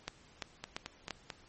two click trains, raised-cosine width 0.2 ms, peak -22 / -19 dBFS, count 4 / 4, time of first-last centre 0.64-1.302 / 0.08-1.107 s, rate 4.53 / 2.92 Hz, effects pink hiss -61 dBFS RMS until 1.48 s + MP3 32 kbps

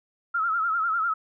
sine tone with vibrato, 1338 Hz, E6, 25 cents sharp, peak -22 dBFS, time 0.34-1.14 s, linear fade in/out 10 ms, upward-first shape sine, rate 10 Hz, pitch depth 89 cents each way, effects none

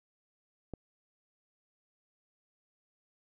click, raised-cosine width 2 ms, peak -26 dBFS, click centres 0.737 s, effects none

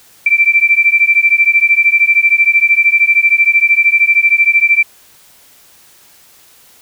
sine beating tone pair, 2337 / 2350 Hz, D7 / D7, -9 / +1 cents, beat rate 13 Hz, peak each -10 dBFS, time 0.26-4.83 s, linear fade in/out 5 ms, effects white hiss -45 dBFS RMS until 6.81 s

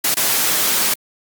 white noise with dropouts, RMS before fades -17 dBFS, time 0.04-0.94 s, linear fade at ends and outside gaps 5 ms, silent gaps 0.144-0.168 s, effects high-pass 150 Hz 12 dB/octave + Opus 48 kbps

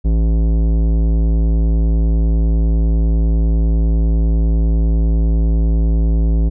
sine tone with tanh clipping, 55 Hz, A1, in tune, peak -13 dBFS, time 0.04-6.5 s, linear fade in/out 20 ms, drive 15 dB, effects none

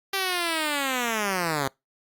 5% pulse linear sweep, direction down, 394.1 to 130.81 Hz, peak -13 dBFS, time 0.13-1.68 s, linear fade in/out 5 ms, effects noise-tail reverb RT60 0.2 s tail -25 dB re dry + Opus 48 kbps

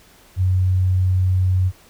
sine tone, 92.5 Hz, F#2, in tune, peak -14 dBFS, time 0.36-1.72 s, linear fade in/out 50 ms, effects pink hiss -50 dBFS RMS until 1.89 s

